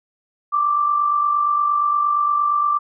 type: tone with amplitude modulation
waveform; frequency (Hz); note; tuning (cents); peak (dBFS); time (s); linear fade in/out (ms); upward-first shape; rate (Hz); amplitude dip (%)
sine; 1174.7; D6; 0; -13; 0.52-2.79; 20; sine; 48.6; 50
effects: none